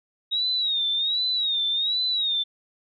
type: tone with vibrato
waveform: sine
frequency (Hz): 3773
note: A#7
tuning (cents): +20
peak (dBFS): -21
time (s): 0.31-2.44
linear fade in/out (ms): 20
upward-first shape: sine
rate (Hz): 1.3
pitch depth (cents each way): 110
effects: MP3 96 kbps